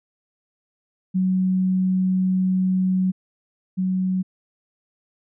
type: tone pair in turn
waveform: sine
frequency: 186.2 / 186.2 Hz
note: F#3 / F#3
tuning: +11 / +11 cents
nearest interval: unison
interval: 0 cents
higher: neither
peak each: -17 / -19 dBFS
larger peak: first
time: 1.14-3.12 / 3.77-4.23 s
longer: first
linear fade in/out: 20 ms
effects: none